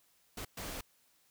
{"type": "noise bursts at uneven times", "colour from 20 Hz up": "pink", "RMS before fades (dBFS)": -42, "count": 2, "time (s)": [[0.37, 0.45], [0.57, 0.81]], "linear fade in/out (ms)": 5, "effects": ["white hiss -70 dBFS RMS until 1.3 s"]}